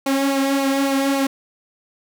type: tone with flanger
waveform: sawtooth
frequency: 273.9 Hz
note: C#4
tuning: 21 cents flat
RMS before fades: -19 dBFS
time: 0.06-1.27 s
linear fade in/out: 5 ms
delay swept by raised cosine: 0.57 to 2.97 ms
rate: 3.6 Hz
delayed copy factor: -0.6
effects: none